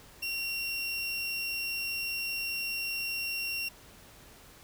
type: tone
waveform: 30% pulse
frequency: 2745 Hz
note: F7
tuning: 31 cents flat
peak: -29 dBFS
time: 0.22-3.69 s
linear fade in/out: 10 ms
effects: pink hiss -54 dBFS RMS until 4.63 s